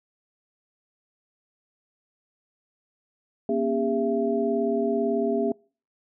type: tone cluster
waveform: sine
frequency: 237.4 / 275.5 / 404.9 / 670 Hz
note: A#3 / C#4 / G#4 / E5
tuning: +32 / -11 / -44 / +28 cents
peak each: -27 / -30 / -25 / -29 dBFS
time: 3.49-5.52 s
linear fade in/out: 2 ms
effects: noise-tail reverb RT60 0.4 s tail -26 dB re dry